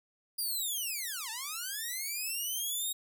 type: linear two-way sweep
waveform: 5% pulse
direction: down then up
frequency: 4887 to 860 to 3789 Hz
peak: -25 dBFS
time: 0.38-2.93 s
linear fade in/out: 10 ms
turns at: 1.3 s
effects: none